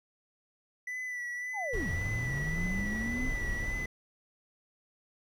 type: tone with vibrato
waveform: triangle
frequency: 1975.5 Hz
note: B6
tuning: in tune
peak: -33 dBFS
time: 0.87-3.86 s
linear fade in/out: 5 ms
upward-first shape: sine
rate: 1.8 Hz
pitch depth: 34 cents each way
type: linear two-way sweep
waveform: sine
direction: down then up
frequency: 910 to 82.41 to 263.2 Hz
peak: -34 dBFS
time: 1.53-3.31 s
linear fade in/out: 50 ms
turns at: 1.92 s
type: noise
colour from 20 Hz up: brown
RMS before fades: -36 dBFS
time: 1.73-3.86 s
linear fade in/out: 5 ms
effects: none